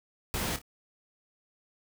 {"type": "noise with echo", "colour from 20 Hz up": "pink", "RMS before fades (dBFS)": -32, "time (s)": [0.34, 0.56], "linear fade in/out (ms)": 0, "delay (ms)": 28, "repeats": 2, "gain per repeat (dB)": -11, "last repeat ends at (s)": 0.616, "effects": []}